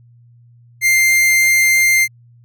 45% pulse tone, 2099 Hz, C7, 5 cents sharp, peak -10 dBFS, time 0.81-2.08 s, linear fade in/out 50 ms, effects added 119 Hz sine -44 dBFS peak until 2.44 s

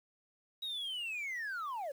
sine linear sweep, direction down, 3848 to 523.3 Hz, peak -34 dBFS, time 0.62-1.92 s, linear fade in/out 10 ms, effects tanh soft clip ceiling -36 dBFS + 10-bit

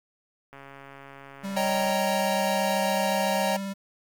click train, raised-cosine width 0.5 ms, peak -30 dBFS, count 192, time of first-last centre 0.53-1.914 s, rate 138 Hz
square tone with vibrato, 196 Hz, G3, in tune, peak -31 dBFS, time 1.43-3.74 s, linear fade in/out 20 ms, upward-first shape square, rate 18 Hz, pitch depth 10 cents each way
square chord, Eb dominant seventh, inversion third, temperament equal with one note detuned, 554.4 / 622.3 / 777.2 / 932.3 Hz, Db5 / Eb5 / G5 / Bb5, 0 / 0 / -15 / 0 cents, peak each -30 / -30 / -30 / -31 dBFS, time 1.56-3.57 s, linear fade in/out 10 ms
effects 9-bit

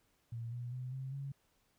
sine tone with pitch steps, 116.1 / 121.31 / 126.75 / 132.44 / 138.39 Hz, A#2 / B2 / B2 / C3 / C#3, -7 / -31 / +45 / +21 / -3 cents, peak -39 dBFS, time 0.32-1.32 s, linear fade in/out 5 ms, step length 200 ms, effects pink hiss -75 dBFS RMS until 1.78 s

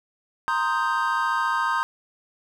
triangle chord, C minor seventh, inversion third, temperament equal, 932.3 / 1046.5 / 1244.5 / 1568 Hz, Bb5 / C6 / Eb6 / G6, 0 / 0 / 0 / 0 cents, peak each -25 dBFS, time 0.48-1.83 s, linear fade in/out 0 ms, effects none

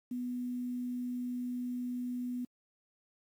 sine tone with quantisation, 246.9 Hz, B3, in tune, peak -34 dBFS, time 0.11-2.45 s, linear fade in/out 5 ms, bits 10, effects AAC 64 kbps

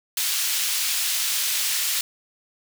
pink high-pass noise, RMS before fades -24 dBFS, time 0.17-2.01 s, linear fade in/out 2 ms, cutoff 3000 Hz, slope 12 dB/octave, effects none

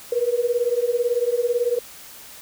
sine beating tone pair, 471.5 / 489.5 Hz, A#4 / B4, +20 / -15 cents, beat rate 18 Hz, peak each -22 / -21 dBFS, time 0.12-1.79 s, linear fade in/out 5 ms, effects white hiss -42 dBFS RMS until 2.41 s

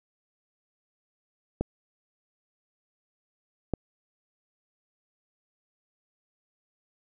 clicks, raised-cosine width 2 ms, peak -13 dBFS, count 2, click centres 1.61 / 3.737 s, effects none

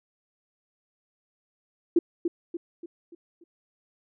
sine tone with echo, 340.8 Hz, F4, 42 cents flat, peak -15 dBFS, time 1.96-1.99 s, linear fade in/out 5 ms, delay 290 ms, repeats 5, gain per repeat -7 dB, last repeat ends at 3.44 s, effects none

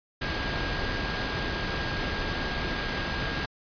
sine tone in noise, 1623 Hz, G#6, 40 cents flat, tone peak -36 dBFS, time 0.21-3.46 s, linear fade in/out 10 ms, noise pink, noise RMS -30 dBFS, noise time 0.21-3.46 s, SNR -9 dB, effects resampled to 11025 Hz

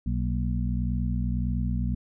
harmonic tone with a mistuned harmonic, 61.74 Hz, B1, in tune, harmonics 1 / 2 / 3 / 4, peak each -27 / -30 / -32 / -33 dBFS, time 0.06-1.95 s, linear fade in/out 5 ms, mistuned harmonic 4, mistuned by -92 cents, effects none

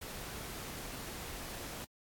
pink noise, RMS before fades -44 dBFS, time 0.01-1.85 s, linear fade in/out 10 ms, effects AAC 64 kbps

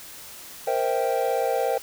triangle chord, C dominant seventh, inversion third, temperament equal with one note detuned, 466.2 / 523.3 / 653.2 / 784 Hz, Bb4 / C5 / E5 / G5, 0 / 0 / -16 / 0 cents, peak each -25 / -24 / -27 / -25 dBFS, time 0.67-1.78 s, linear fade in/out 5 ms, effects white hiss -42 dBFS RMS until 1.82 s

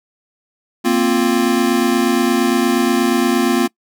square chord, Bb suspended second, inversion none, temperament equal, 233.1 / 261.6 / 349.2 Hz, Bb3 / C4 / F4, 0 / 0 / 0 cents, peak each -18 dBFS, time 0.84-3.68 s, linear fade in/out 20 ms, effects noise-tail reverb RT60 0.1 s tail -24 dB re dry

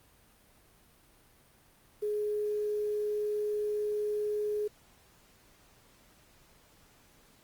sine tone with quantisation, 419.5 Hz, G#4, 17 cents sharp, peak -29 dBFS, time 2.02-4.68 s, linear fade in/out 10 ms, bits 9, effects pink hiss -62 dBFS RMS until 7.43 s + Opus 32 kbps

